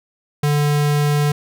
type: tone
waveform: square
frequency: 146.83 Hz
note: D3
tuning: in tune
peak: -15 dBFS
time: 0.43-1.32 s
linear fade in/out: 5 ms
effects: none